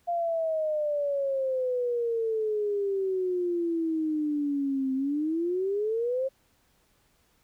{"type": "exponential two-way sweep", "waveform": "sine", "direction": "down then up", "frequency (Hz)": [698.5, 261.6, 541], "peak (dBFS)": -25, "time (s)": [0.07, 6.29], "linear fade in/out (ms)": 20, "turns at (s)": 4.94, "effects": ["pink hiss -67 dBFS RMS until 7.43 s"]}